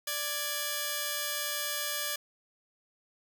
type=tone pair together; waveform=5% pulse; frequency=587.6 / 1662 Hz; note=D5 / G#6; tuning=+1 / +1 cents; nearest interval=octave + tritone; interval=1800 cents; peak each=-23 dBFS; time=0.07-2.16 s; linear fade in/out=5 ms; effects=none